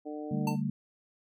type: harmonic tone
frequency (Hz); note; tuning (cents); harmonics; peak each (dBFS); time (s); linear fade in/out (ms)
150.3; D3; +40; 2 / 3 / 4 / 5; -38 / -42 / -44 / -46; 0.05-0.56; 20
type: chord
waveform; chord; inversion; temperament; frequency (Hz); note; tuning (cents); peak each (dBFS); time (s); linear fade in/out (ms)
sine; D suspended fourth; none; equal with one note detuned; 146.83 / 196 / 224.6; D3 / G3 / A3; 0 / 0 / +36; -33; 0.31-0.7; 5
type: tone with exponential decay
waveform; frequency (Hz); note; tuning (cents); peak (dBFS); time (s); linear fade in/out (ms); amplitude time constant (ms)
square; 895; A5; +29; -29; 0.47-0.62; 5; 32
effects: none